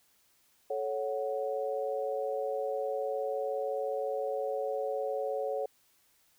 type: chord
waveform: sine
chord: F# minor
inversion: first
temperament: equal with one note detuned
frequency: 434.9 / 554.4 / 740 Hz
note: A4 / C#5 / F#5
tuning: -20 / 0 / 0 cents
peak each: -35 / -33 / -38 dBFS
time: 0.7-5.66 s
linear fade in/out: 5 ms
effects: white hiss -68 dBFS RMS until 6.38 s